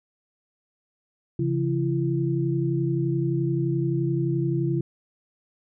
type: tone cluster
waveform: sine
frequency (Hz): 136.8 / 168.4 / 338.2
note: C#3 / E3 / E4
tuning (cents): -23 / +37 / +44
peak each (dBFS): -24 / -29 / -26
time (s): 1.39-4.81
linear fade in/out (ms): 5
effects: none